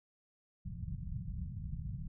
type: low-pass noise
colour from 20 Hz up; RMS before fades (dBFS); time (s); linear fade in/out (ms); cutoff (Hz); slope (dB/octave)
white; -41; 0.65-2.08; 10; 170; 48
effects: none